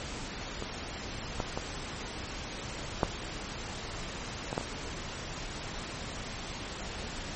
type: clicks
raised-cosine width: 1 ms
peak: -22 / -16 / -17 / -9 / -19 / -14 / -24 dBFS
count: 7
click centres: 0.624 / 1.402 / 1.575 / 3.032 / 4.529 / 4.579 / 4.611 s
effects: pink hiss -39 dBFS RMS until 7.35 s + MP3 32 kbps